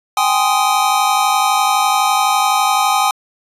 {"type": "chord", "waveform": "square", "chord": "Ab major seventh", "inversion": "third", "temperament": "just", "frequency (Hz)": [778.7, 830.6, 1038.3, 1245.9], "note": ["G5", "Ab5", "C6", "Eb6"], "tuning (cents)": [-12, 0, -14, 2], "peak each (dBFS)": [-18, -18, -21, -18], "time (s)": [0.17, 3.11], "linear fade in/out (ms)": 2, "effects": ["resampled to 32000 Hz"]}